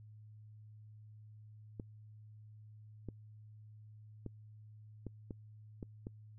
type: clicks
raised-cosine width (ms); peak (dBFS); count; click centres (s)
3; -30; 7; 1.798 / 3.087 / 4.263 / 5.067 / 5.308 / 5.828 / 6.069
effects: noise-tail reverb RT60 0.1 s tail -26 dB re dry + added 107 Hz sine -53 dBFS peak until 6.38 s